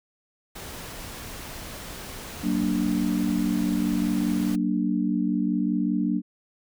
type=noise; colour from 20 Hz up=pink; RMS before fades=-38 dBFS; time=0.55-4.56 s; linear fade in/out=10 ms
type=chord; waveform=sine; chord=Gb augmented; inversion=none; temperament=equal with one note detuned; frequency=188.23 / 233.1 / 293.7 Hz; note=Gb3 / Bb3 / D4; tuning=+30 / 0 / 0 cents; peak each=-26 dBFS; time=2.42-6.22 s; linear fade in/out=50 ms
effects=none